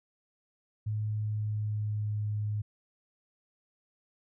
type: tone with pitch glide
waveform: sine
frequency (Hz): 106.9 to 105.25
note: A2 to G#2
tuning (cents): -49 to +24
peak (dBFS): -29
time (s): 0.86-2.62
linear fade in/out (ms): 10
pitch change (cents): -27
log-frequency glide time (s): 1.07-2.22
effects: none